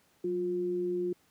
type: tone pair together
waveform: sine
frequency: 185 / 354.8 Hz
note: F#3 / F4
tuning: 0 / +27 cents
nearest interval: major seventh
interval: 1127 cents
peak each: -39 / -29 dBFS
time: 0.24-1.13 s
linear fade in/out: 5 ms
effects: pink hiss -67 dBFS RMS until 1.3 s + high-pass 100 Hz 12 dB/octave